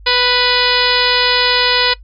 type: harmonic tone with a mistuned harmonic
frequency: 493.9 Hz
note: B4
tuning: in tune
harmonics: 1 / 2 / 3 / 4 / 5 / 6 / 7 / 8 / 9 / 10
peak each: -20 / -20 / -20 / -20 / -20 / -20 / -20 / -20 / -20 / -20 dBFS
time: 0.06-1.94 s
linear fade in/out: 10 ms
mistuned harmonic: 9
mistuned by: -62 cents
effects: noise-tail reverb RT60 0.1 s tail -20 dB re dry + added 50 Hz sine -35 dBFS peak until 2.03 s